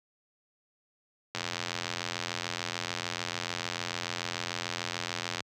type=click train; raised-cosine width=0.2 ms; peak=-14 dBFS; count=353; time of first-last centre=1.35-5.405 s; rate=86.8 Hz; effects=high-pass 80 Hz 12 dB/octave